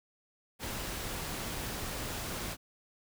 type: noise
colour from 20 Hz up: pink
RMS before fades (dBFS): -38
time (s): 0.59-2.57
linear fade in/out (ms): 50
effects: none